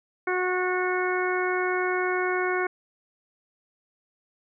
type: harmonic tone with a mistuned harmonic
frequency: 365.8 Hz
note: F#4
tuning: 20 cents flat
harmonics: 1 / 2 / 3 / 4 / 5 / 6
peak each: -26 / -32 / -32 / -30 / -35 / -33 dBFS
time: 0.27-2.67 s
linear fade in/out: 5 ms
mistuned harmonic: 5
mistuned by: -20 cents
effects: none